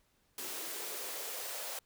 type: noise with high-pass filter sweep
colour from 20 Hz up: white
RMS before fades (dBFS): -41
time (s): 0.38-1.79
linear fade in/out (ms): 2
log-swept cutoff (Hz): 320 to 590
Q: 2.8
effects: pink hiss -73 dBFS RMS until 1.85 s